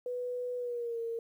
sine tone with pitch glide, 493.9 to 460.8 Hz, B4 to A#4, 0 to -20 cents, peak -33 dBFS, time 0.06-1.19 s, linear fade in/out 2 ms, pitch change -120 cents, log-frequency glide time 0.57-0.99 s, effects 11-bit

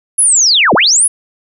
sine linear two-way sweep, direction down then up, 10860 to 138.59 to 10860 Hz, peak -6 dBFS, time 0.18-1.08 s, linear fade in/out 10 ms, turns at 0.74 s, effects none

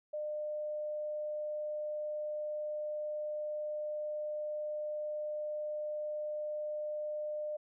sine tone, 603 Hz, D5, 46 cents sharp, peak -35 dBFS, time 0.13-7.57 s, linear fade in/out 10 ms, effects none

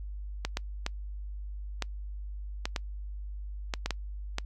clicks, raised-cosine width 0.2 ms, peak -13 dBFS, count 10, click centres 0.45 / 0.571 / 0.864 / 1.823 / 2.655 / 2.762 / 3.738 / 3.86 / 3.907 / 4.384 s, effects noise-tail reverb RT60 0.1 s tail -26 dB re dry + added 50 Hz sine -36 dBFS peak until 4.45 s

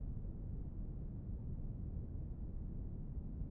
pink low-pass noise, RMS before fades -44 dBFS, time 0-3.5 s, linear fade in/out 10 ms, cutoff 170 Hz, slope 12 dB/octave, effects none

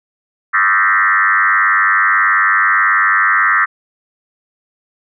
sine tone with frequency modulation, 1560 Hz, G6, 9 cents flat, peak -9 dBFS, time 0.53-3.66 s, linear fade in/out 20 ms, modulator 98.4 Hz, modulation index 4, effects none

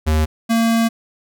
square tone pair in turn, 77.78 / 228.5 Hz, D#2 / A#3, 0 / -34 cents, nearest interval octave + perfect fifth, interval 1866 cents, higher second, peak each -14 dBFS, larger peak neither, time 0.06-0.26 / 0.49-0.89 s, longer second, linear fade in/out 20 ms, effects none

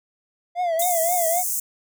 triangle tone with vibrato, 685 Hz, F5, 34 cents flat, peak -18 dBFS, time 0.55-1.44 s, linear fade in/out 50 ms, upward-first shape triangle, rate 3.8 Hz, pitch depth 120 cents each way
pink high-pass noise, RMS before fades -25 dBFS, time 0.79-1.6 s, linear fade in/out 5 ms, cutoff 6500 Hz, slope 48 dB/octave
35% pulse tone with exponential decay, 3703 Hz, A#7, 12 cents flat, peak -23 dBFS, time 0.82-0.94 s, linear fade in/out 0 ms, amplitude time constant 24 ms
effects none

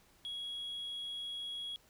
sine tone, 3322 Hz, G#7, in tune, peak -37 dBFS, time 0.25-1.76 s, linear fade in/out 0 ms, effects tanh soft clip ceiling -37 dBFS + pink hiss -66 dBFS RMS until 1.89 s

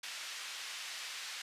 pink band-pass noise, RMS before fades -44 dBFS, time 0.03-1.42 s, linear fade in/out 5 ms, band 2000 to 6100 Hz, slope 12 dB/octave, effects resampled to 32000 Hz

